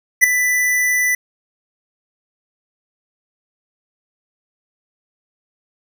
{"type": "tone with ADSR envelope", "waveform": "square", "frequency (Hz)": 1987, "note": "B6", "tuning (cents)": 10, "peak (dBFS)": -4, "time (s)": [0.21, 1.15], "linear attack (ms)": 29, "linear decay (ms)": 5, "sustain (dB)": -11, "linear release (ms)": 4, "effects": []}